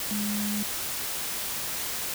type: tone in noise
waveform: sine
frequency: 207.7 Hz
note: G#3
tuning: in tune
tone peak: -28 dBFS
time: 0.11-0.63 s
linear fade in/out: 2 ms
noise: white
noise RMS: -32 dBFS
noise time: 0-2.14 s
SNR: +1 dB
effects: none